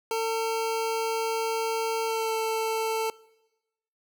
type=tone with pitch glide; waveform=25% pulse; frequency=450 to 444.8 Hz; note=A4 to A4; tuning=+39 to +19 cents; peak=-22 dBFS; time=0.11-3.1 s; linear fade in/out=2 ms; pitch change=-20 cents; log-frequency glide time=2.06-2.34 s; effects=noise-tail reverb RT60 1.0 s tail -22 dB re dry